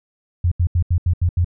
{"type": "tone bursts", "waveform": "sine", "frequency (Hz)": 87.31, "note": "F2", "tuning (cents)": 0, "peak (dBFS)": -13, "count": 7, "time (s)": [0.44, 1.446], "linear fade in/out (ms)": 5, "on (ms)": 76, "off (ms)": 79, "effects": []}